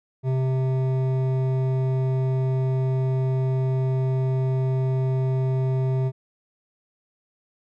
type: tone with hard clipping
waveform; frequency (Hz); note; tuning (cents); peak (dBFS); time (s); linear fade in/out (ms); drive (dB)
triangle; 130.81; C3; 0; -22; 0.23-6.12; 50; 15
effects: none